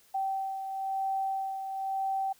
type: beating tone pair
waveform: sine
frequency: 774 / 775 Hz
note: G5 / G5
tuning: -22 / -20 cents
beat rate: 1 Hz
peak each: -30 / -39 dBFS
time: 0.14-2.33 s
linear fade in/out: 10 ms
effects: white hiss -62 dBFS RMS until 2.39 s